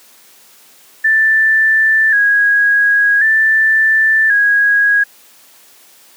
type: tone with vibrato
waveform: sine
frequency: 1708 Hz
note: G#6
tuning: 48 cents sharp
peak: -8 dBFS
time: 1.04-5.04 s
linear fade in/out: 10 ms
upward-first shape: square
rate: 0.46 Hz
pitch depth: 59 cents each way
effects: white hiss -45 dBFS RMS until 6.16 s + high-pass 200 Hz 12 dB/octave